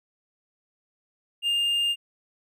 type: tone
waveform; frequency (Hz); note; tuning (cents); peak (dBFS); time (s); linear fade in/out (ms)
triangle; 2811; F7; +11; -20; 1.42-1.96; 50
effects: none